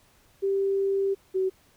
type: tone pair in turn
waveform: sine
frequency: 392 / 377.7 Hz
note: G4 / F#4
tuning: 0 / +36 cents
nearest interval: minor second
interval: 64 cents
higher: first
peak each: -22 dBFS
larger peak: neither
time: 0.42-1.15 / 1.34-1.5 s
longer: first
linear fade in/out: 20 ms
effects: pink hiss -61 dBFS RMS until 1.76 s